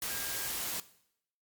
sine tone in noise, 1616 Hz, G#6, 48 cents flat, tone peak -44 dBFS, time 0.1-0.48 s, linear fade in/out 2 ms, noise white, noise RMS -36 dBFS, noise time 0.02-0.8 s, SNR -11 dB, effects noise-tail reverb RT60 0.7 s tail -17 dB re dry + MP3 96 kbps

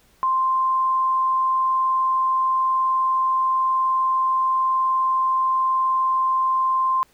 sine tone, 1046.5 Hz, C6, in tune, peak -17 dBFS, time 0.23-7.03 s, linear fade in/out 0 ms, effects pink hiss -58 dBFS RMS until 7.13 s

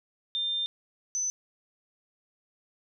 sine tone pair in turn, 3600 / 6052 Hz, A7 / F#8, +39 / +38 cents, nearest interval major sixth, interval 899 cents, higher second, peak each -27 dBFS, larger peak neither, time 0.35-0.66 / 1.15-1.3 s, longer first, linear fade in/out 0 ms, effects none

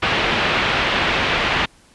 white low-pass noise, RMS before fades -19 dBFS, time 0.02-1.66 s, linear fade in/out 10 ms, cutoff 3100 Hz, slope 24 dB/octave, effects pink hiss -52 dBFS RMS until 1.94 s + resampled to 24000 Hz

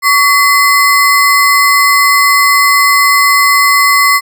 square ring-modulated tone, 1581 Hz, G6, 14 cents sharp, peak -3 dBFS, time 0.02-4.21 s, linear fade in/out 50 ms, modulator 454 Hz, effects none

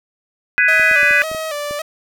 sine chord, G# minor seventh, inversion third, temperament just, 1495.1 / 1661.2 / 1993.5 / 2492 Hz, F#6 / G#6 / B6 / D#7, +18 / 0 / +16 / +2 cents, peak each -16 dBFS, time 0.58-1.22 s, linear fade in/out 0 ms
sawtooth tone with vibrato, 610 Hz, D#5, 34 cents flat, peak -18 dBFS, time 0.68-1.82 s, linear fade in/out 5 ms, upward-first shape square, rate 1.8 Hz, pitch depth 72 cents each way
clicks, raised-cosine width 2 ms, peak -20 dBFS, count 7, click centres 0.797 / 0.913 / 1.031 / 1.11 / 1.315 / 1.348 / 1.71 s
effects none

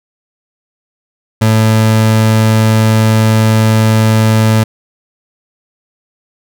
30% pulse tone, 110 Hz, A2, in tune, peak -4 dBFS, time 1.41-4.64 s, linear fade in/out 10 ms, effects none

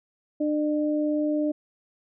sine tone pair together, 300 / 602.8 Hz, D4 / D5, +37 / +45 cents, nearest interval octave, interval 1208 cents, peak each -23 / -28 dBFS, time 0.4-1.52 s, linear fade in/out 10 ms, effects none

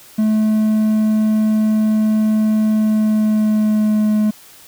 triangle tone with pitch glide, 216.1 to 212.9 Hz, A3 to G#3, -31 to +43 cents, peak -10 dBFS, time 0.18-4.31 s, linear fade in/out 10 ms, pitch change -26 cents, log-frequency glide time 2.7-4.15 s, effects white hiss -43 dBFS RMS until 4.67 s

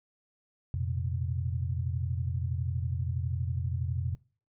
sine chord, F suspended fourth, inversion none, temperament equal with one note detuned, 87.31 / 116.54 / 128.86 Hz, F2 / Bb2 / C3, 0 / 0 / -26 cents, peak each -31 / -36 / -34 dBFS, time 0.74-4.15 s, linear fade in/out 0 ms, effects noise-tail reverb RT60 0.4 s tail -22 dB re dry

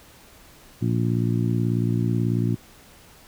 harmonic tone, 58.3 Hz, A#1, 1 cent sharp, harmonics 2 / 3 / 4 / 5 / 6, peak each -22 / -26 / -28 / -30 / -32 dBFS, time 0.81-2.56 s, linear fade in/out 20 ms, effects pink hiss -50 dBFS RMS until 3.27 s

